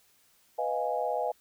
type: chord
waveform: sine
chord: F half-diminished seventh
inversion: second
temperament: equal with one note detuned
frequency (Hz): 497.3 / 622.3 / 698.5 / 830.6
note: Cb5 / Eb5 / F5 / Ab5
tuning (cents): +12 / 0 / 0 / 0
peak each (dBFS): -33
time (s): 0.58-1.32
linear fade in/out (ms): 10
effects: white hiss -65 dBFS RMS until 1.4 s